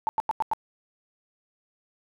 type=tone bursts; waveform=sine; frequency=880 Hz; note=A5; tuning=in tune; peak=-21 dBFS; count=5; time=0.07-0.534 s; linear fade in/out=0 ms; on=20 ms; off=91 ms; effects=none